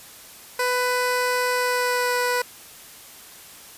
15% pulse tone with pitch glide, 497.8 to 492.7 Hz, B4 to B4, +14 to -4 cents, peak -14 dBFS, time 0.59-2.42 s, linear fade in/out 5 ms, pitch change -18 cents, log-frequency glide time 1.52-2.15 s, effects white hiss -44 dBFS RMS until 3.77 s + resampled to 32000 Hz

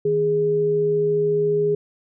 sine tone pair together, 157.3 / 413.9 Hz, D#3 / G#4, +19 / -6 cents, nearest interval octave + perfect fourth, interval 1675 cents, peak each -27 / -17 dBFS, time 0.05-1.75 s, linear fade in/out 5 ms, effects none

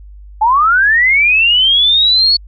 sine linear sweep, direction up, 834 to 4435 Hz, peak -7 dBFS, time 0.41-2.37 s, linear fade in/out 10 ms, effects added 50 Hz sine -32 dBFS peak until 2.47 s

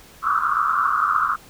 pink band-pass noise, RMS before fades -20 dBFS, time 0.22-1.37 s, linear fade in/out 50 ms, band 1100 to 1400 Hz, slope 96 dB/octave, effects pink hiss -47 dBFS RMS until 1.49 s

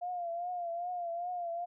sine tone with vibrato, 698.5 Hz, F5, in tune, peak -34 dBFS, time 0.01-1.66 s, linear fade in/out 20 ms, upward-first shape triangle, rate 2.5 Hz, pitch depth 72 cents each way, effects none

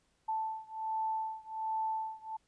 sine beating tone pair, 880 / 881.3 Hz, A5 / A5, 0 / +3 cents, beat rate 1.3 Hz, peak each -36 / -37 dBFS, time 0.28-2.37 s, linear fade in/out 10 ms, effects pink hiss -74 dBFS RMS until 2.47 s + resampled to 22050 Hz

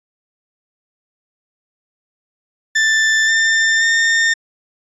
40% pulse tone with pitch steps, 1769 / 1793.7 / 1818.7 Hz, A6 / A6 / A#6, +9 / +33 / -43 cents, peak -11 dBFS, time 2.75-4.34 s, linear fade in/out 10 ms, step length 530 ms, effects resampled to 22050 Hz

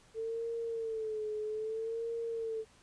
sine tone with vibrato, 444 Hz, A4, 16 cents sharp, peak -34 dBFS, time 0.14-2.65 s, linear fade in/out 50 ms, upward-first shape sine, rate 0.62 Hz, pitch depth 70 cents each way, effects pink hiss -63 dBFS RMS until 2.82 s + resampled to 22050 Hz

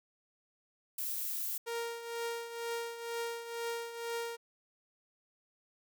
violet noise, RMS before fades -37 dBFS, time 0.98-1.58 s, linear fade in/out 5 ms
sawtooth tone with tremolo, 466.2 Hz, A#4, in tune, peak -30 dBFS, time 1.66-4.37 s, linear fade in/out 20 ms, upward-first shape triangle, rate 2.1 Hz, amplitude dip 70%
effects none

